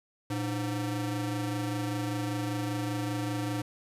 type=ring-modulated tone; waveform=40% pulse; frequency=207.7 Hz; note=G#3; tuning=in tune; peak=-26 dBFS; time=0.3-3.62 s; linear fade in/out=5 ms; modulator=91.3 Hz; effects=resampled to 32000 Hz